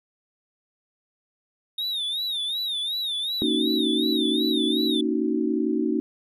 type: tone with vibrato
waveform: triangle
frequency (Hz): 3692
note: A#7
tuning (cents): -17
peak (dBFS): -24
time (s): 1.78-5.01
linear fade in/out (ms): 5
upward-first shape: sine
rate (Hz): 2.7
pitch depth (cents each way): 120
type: chord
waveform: sine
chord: D# minor seventh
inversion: second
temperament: just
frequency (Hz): 233.3 / 280 / 311.1 / 373.4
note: A#3 / C#4 / D#4 / F#4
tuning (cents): +2 / +18 / 0 / +16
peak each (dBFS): -27 / -28 / -25 / -28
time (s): 3.42-6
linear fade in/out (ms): 0
effects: none